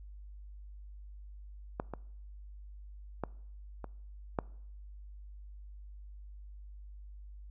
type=clicks; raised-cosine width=1 ms; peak=-19 / -24 / -19 / -27 / -16 dBFS; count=5; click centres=1.799 / 1.937 / 3.237 / 3.843 / 4.388 s; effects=noise-tail reverb RT60 0.7 s tail -23 dB re dry + added 50 Hz sine -46 dBFS peak until 7.5 s